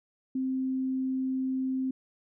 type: tone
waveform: sine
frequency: 261.6 Hz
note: C4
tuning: in tune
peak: -27 dBFS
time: 0.35-1.91 s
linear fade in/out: 5 ms
effects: none